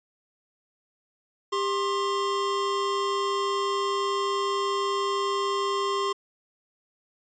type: tone pair together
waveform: square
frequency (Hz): 397.4 / 1061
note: G4 / C6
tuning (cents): +24 / +24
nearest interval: octave + perfect fourth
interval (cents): 1700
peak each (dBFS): -28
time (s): 1.52-6.13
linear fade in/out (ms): 10
effects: resampled to 16000 Hz